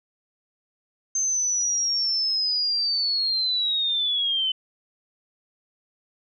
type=linear sweep; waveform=sine; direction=down; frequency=6300 to 3027 Hz; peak=-21 dBFS; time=1.15-4.52 s; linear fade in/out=5 ms; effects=none